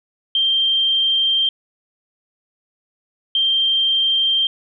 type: tone pair in turn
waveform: sine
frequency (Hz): 3163 / 3163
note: G7 / G7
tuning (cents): +15 / +15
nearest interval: unison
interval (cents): 0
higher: neither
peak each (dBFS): -14 / -14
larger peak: neither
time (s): 0.35-1.49 / 3.35-4.47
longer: first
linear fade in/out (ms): 2
effects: none